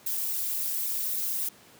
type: noise with flanger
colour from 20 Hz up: violet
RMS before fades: -30 dBFS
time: 0.06-1.49 s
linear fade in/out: 5 ms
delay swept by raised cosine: 0.63 to 3.43 ms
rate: 3.7 Hz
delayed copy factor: -1
effects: pink hiss -54 dBFS RMS until 1.79 s + high-pass 150 Hz 12 dB/octave